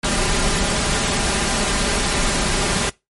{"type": "noise with comb filter", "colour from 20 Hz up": "pink", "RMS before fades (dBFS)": -19, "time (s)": [0.03, 2.9], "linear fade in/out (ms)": 10, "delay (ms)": 5, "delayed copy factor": 0.5, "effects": ["noise-tail reverb RT60 0.2 s tail -21 dB re dry", "MP3 48 kbps"]}